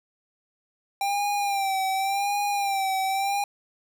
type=tone with vibrato; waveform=square; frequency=791 Hz; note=G5; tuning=15 cents sharp; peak=-24 dBFS; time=1.01-3.44 s; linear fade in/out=2 ms; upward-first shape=sine; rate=0.89 Hz; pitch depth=58 cents each way; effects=none